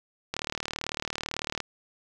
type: click train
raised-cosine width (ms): 0.2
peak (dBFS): -13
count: 49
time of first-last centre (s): 0.34-1.603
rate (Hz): 38
effects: none